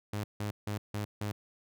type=tone bursts; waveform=sawtooth; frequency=103.83 Hz; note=G#2; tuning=in tune; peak=-29 dBFS; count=5; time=0.13-1.32 s; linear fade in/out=5 ms; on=110 ms; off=160 ms; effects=none